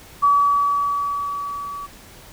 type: tone with level ramp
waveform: sine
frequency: 1142 Hz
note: D6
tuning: 49 cents flat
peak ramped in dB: -11 to -29 dBFS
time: 0.22-1.87 s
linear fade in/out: 20 ms
effects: pink hiss -44 dBFS RMS until 2.32 s